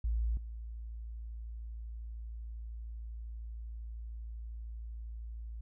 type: tone with level steps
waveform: sine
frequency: 56.4 Hz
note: A1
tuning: 44 cents sharp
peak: -29 / -40 dBFS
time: 0.04-5.61 s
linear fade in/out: 5 ms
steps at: 0.37 s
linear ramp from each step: 2 ms
effects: none